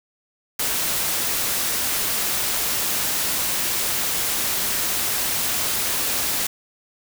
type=noise; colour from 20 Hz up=white; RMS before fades=-23 dBFS; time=0.59-6.47 s; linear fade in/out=5 ms; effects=none